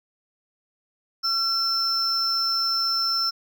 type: tone pair together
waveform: triangle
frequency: 1357 / 5332 Hz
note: E6 / E8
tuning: +50 / +19 cents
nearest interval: 2 octaves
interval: 2369 cents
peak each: -26 / -20 dBFS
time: 1.23-3.31 s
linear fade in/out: 20 ms
effects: tanh soft clip ceiling -14 dBFS